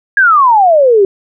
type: exponential sweep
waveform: sine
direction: down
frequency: 1665 to 378.6 Hz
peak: -4 dBFS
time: 0.17-1.05 s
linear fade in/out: 2 ms
effects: none